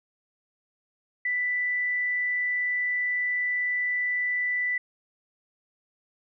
sine tone, 1981 Hz, B6, 5 cents sharp, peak -24 dBFS, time 1.25-4.78 s, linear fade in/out 5 ms, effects none

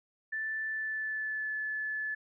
sine tone with pitch glide, 1760 to 1729.8 Hz, A6 to A6, 0 to -30 cents, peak -32 dBFS, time 0.32-2.15 s, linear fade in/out 10 ms, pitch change -30 cents, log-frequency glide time 0.68-1.54 s, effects none

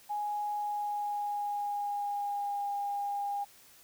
sine tone with pitch glide, 830.6 to 809.8 Hz, G#5 to G#5, 0 to -44 cents, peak -31 dBFS, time 0.09-3.45 s, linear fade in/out 20 ms, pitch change -44 cents, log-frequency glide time 0.52-2.71 s, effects white hiss -58 dBFS RMS until 3.83 s

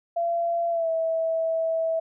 sine tone with pitch glide, 681 to 652.1 Hz, F5 to E5, -44 to -19 cents, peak -22 dBFS, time 0.16-2 s, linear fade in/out 10 ms, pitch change -75 cents, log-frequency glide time 0.7-0.89 s, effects none

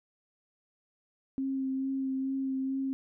sine tone with vibrato, 266.8 Hz, C4, 34 cents sharp, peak -29 dBFS, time 1.38-2.93 s, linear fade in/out 0 ms, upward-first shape sine, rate 2.3 Hz, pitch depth 15 cents each way, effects none

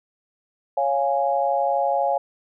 sine chord, Db major, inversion none, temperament equal, 554.4 / 698.5 / 830.6 Hz, Db5 / F5 / Ab5, 0 / 0 / 0 cents, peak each -23 dBFS, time 0.77-2.18 s, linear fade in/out 5 ms, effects none

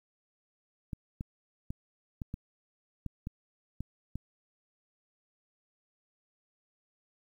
clicks, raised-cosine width 5 ms, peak -24 dBFS, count 9, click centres 0.932 / 1.209 / 1.705 / 2.218 / 2.341 / 3.063 / 3.271 / 3.806 / 4.156 s, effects 10-bit

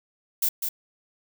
violet noise with echo, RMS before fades -23 dBFS, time 0.42-0.49 s, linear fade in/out 5 ms, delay 200 ms, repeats 1, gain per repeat -5 dB, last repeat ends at 0.69 s, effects none

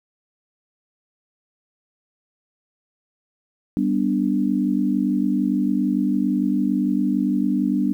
sine chord, G major, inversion none, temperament equal, 196 / 246.9 / 293.7 Hz, G3 / B3 / D4, 0 / 0 / 0 cents, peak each -22 dBFS, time 3.77-7.93 s, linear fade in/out 0 ms, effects 9-bit

